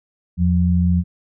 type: tone pair together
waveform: sine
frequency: 83.53 / 177 Hz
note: E2 / F3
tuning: +23 / +23 cents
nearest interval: octave + minor second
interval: 1300 cents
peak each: -16 dBFS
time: 0.37-1.04 s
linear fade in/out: 50 ms
effects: none